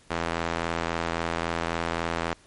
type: tone with band-pass filter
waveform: sawtooth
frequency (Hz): 83.7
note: E2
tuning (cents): +27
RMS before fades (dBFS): -29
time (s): 0.1-2.34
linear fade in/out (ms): 10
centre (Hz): 1300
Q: 0.57
effects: pink hiss -57 dBFS RMS until 2.46 s + MP3 48 kbps